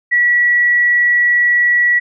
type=tone; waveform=sine; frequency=1937 Hz; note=B6; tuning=34 cents flat; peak=-9 dBFS; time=0.11-2 s; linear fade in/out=20 ms; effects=none